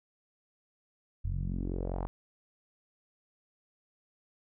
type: tone with low-pass filter sweep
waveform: sawtooth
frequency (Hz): 45.02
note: F#1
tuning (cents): -47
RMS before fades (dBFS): -34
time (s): 1.24-2.07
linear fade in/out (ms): 0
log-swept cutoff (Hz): 93 to 1000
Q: 2.6
effects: none